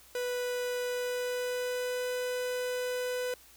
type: tone with pitch glide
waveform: 45% pulse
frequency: 493.9 to 498.8 Hz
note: B4 to B4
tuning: 0 to +17 cents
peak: -31 dBFS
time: 0.15-3.34 s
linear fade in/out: 2 ms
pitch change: +17 cents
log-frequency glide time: 0.87-2.08 s
effects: added 60 Hz sine -66 dBFS peak until 3.56 s + white hiss -57 dBFS RMS until 3.56 s